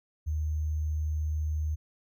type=tone with sample-and-hold; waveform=sine; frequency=77 Hz; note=D#2; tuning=17 cents flat; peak=-27 dBFS; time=0.26-1.76 s; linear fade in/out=20 ms; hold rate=6300 Hz; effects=none